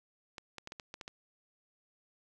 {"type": "clicks", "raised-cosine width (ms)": 0.2, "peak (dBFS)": -26, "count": 8, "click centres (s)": [0.382, 0.583, 0.674, 0.721, 0.798, 0.941, 1.012, 1.079], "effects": []}